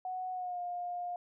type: tone with pitch glide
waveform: sine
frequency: 740 to 708.6 Hz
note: F#5 to F5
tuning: 0 to +25 cents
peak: -35 dBFS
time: 0.05-1.16 s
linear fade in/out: 2 ms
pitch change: -75 cents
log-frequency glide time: 0.32-0.6 s
effects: none